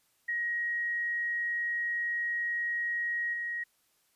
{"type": "tone with level steps", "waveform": "sine", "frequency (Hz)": 1891, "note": "A#6", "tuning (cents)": 24, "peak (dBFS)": [-29, -32], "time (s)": [0.28, 3.64], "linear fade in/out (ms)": 10, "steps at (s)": 3.33, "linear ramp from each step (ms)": 10, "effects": ["white hiss -71 dBFS RMS until 4.15 s", "resampled to 32000 Hz"]}